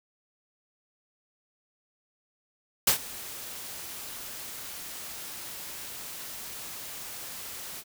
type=noise with ADSR envelope; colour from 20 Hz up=white; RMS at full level=-20 dBFS; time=2.87-7.84 s; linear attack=5 ms; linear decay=100 ms; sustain=-20 dB; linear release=50 ms; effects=none